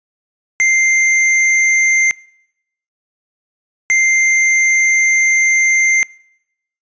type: tone bursts at uneven times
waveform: square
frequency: 2093 Hz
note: C7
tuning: in tune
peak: -10 dBFS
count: 2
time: 0.6-2.11 / 3.9-6.03 s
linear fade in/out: 0 ms
effects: noise-tail reverb RT60 0.8 s tail -25 dB re dry + resampled to 16000 Hz